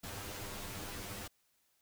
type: noise with comb filter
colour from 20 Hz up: pink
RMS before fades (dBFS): -44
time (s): 0.03-1.28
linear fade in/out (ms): 10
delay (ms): 10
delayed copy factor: +0.75
effects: white hiss -75 dBFS RMS until 1.81 s